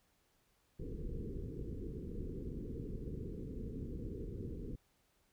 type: low-pass noise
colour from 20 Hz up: pink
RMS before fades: -43 dBFS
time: 0.79-4.76 s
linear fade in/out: 10 ms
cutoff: 480 Hz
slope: 96 dB/octave
effects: pink hiss -75 dBFS RMS until 5.32 s